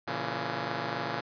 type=chord; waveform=5% pulse; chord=A# diminished; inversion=none; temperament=just; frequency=116.54 / 139.85 / 167.82 Hz; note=A#2 / C#3 / E3; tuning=0 / +16 / +31 cents; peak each=-25 dBFS; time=0.07-1.21 s; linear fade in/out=10 ms; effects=resampled to 11025 Hz